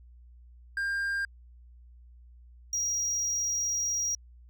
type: tone pair in turn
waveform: triangle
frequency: 1600 / 5712 Hz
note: G6 / F8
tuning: +35 / +38 cents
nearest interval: octave + minor seventh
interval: 2203 cents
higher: second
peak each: -26 / -26 dBFS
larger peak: neither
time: 0.77-1.25 / 2.73-4.15 s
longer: second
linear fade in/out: 2 ms
effects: added 60 Hz sine -50 dBFS peak until 4.49 s